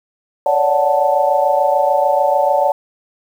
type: chord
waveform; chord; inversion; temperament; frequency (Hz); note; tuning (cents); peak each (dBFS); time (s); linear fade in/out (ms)
sine; D major seventh; third; equal with one note detuned; 560.5 / 587.3 / 740 / 880; C#5 / D5 / F#5 / A5; +19 / 0 / 0 / 0; -17; 0.46-2.72; 2
effects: 7-bit